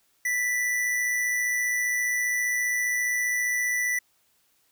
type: tone with amplitude modulation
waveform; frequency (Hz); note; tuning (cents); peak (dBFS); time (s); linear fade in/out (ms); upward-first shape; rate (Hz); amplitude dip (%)
square; 1975.5; B6; 0; -23; 0.25-3.99; 5; sine; 115; 30
effects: white hiss -67 dBFS RMS until 4.71 s